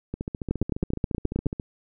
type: two click trains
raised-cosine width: 3 ms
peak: -11 / -17 dBFS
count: 10 / 22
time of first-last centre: 0.51-1.466 / 0.14-1.598 s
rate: 9.41 / 14.4 Hz
effects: none